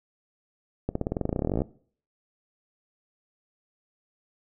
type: accelerating click train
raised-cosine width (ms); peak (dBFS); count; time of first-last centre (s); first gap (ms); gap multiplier
2; -13; 23; 0.89-1.619; 64; 0.93
effects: noise-tail reverb RT60 0.5 s tail -20 dB re dry